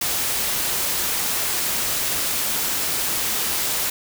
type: noise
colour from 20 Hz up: white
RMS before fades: -23 dBFS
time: 0.01-3.9 s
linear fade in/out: 5 ms
effects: none